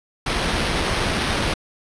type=noise with sample-and-hold; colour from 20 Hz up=pink; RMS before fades=-22 dBFS; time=0.26-1.54 s; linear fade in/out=5 ms; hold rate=7350 Hz; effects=resampled to 22050 Hz